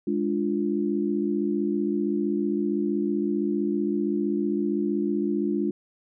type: chord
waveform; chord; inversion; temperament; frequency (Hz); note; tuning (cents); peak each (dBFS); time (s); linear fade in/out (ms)
sine; D diminished; second; equal; 207.7 / 293.7 / 349.2; Ab3 / D4 / F4; 0 / 0 / 0; -27; 0.07-5.71; 5
effects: none